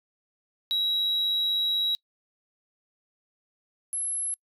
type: tone pair in turn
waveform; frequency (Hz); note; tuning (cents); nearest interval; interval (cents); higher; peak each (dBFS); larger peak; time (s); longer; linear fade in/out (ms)
sine; 3868 / 11032; B7 / F9; -37 / -22; octave + tritone; 1815; second; -21 / -27; first; 0.71-1.95 / 3.93-4.34; first; 0
effects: noise-tail reverb RT60 0.1 s tail -26 dB re dry + tanh soft clip ceiling -21 dBFS